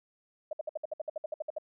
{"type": "tone bursts", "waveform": "sine", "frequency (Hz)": 616, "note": "D#5", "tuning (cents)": -17, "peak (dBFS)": -31, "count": 14, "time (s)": [0.51, 1.584], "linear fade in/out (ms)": 5, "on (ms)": 21, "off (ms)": 60, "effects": []}